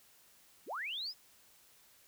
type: linear sweep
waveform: sine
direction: up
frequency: 160.3 to 5274 Hz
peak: -37 dBFS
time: 0.66-1.14 s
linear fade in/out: 50 ms
effects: white hiss -64 dBFS RMS until 2.07 s